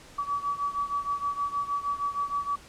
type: beating tone pair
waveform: sine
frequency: 1142 / 1148.4 Hz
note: D6 / D6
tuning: -49 / -39 cents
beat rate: 6.4 Hz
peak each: -29 / -32 dBFS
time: 0.18-2.56 s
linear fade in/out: 10 ms
effects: pink hiss -50 dBFS RMS until 2.68 s + low-pass 9000 Hz 12 dB/octave

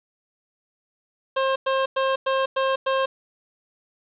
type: tone bursts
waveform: 25% pulse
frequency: 533 Hz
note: C5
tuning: 32 cents sharp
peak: -16 dBFS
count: 6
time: 1.36-3.06 s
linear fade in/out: 10 ms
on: 200 ms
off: 100 ms
effects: resampled to 8000 Hz + 7-bit

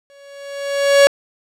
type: tone with exponential growth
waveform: 45% pulse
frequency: 561 Hz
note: C#5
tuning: 21 cents sharp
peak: -5 dBFS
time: 0.1-1.07 s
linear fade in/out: 0 ms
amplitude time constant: 210 ms
effects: low-pass 9000 Hz 12 dB/octave

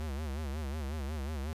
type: tone with vibrato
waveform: square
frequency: 73 Hz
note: D2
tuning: 10 cents flat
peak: -35 dBFS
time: 0-1.53 s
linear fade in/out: 0 ms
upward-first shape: sine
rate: 5.5 Hz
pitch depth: 150 cents each way
effects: resampled to 32000 Hz

